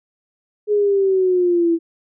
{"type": "exponential sweep", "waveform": "sine", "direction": "down", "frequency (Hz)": [421.6, 329.6], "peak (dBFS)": -13, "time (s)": [0.67, 1.79], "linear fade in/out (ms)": 50, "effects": []}